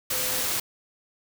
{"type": "tone in noise", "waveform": "sine", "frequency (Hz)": 508, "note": "B4", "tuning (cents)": 49, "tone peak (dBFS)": -38, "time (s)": [0.12, 0.46], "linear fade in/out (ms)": 5, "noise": "white", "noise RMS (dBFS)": -27, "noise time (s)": [0.1, 0.6], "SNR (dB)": -14, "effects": []}